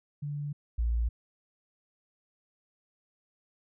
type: tone pair in turn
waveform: sine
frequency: 145.6 / 57.78 Hz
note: D3 / A#1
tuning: -15 / -15 cents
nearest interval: octave + major third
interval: 1600 cents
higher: first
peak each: -32 / -25 dBFS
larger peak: second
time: 0.22-0.53 / 0.78-1.09 s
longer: neither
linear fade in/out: 10 ms
effects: none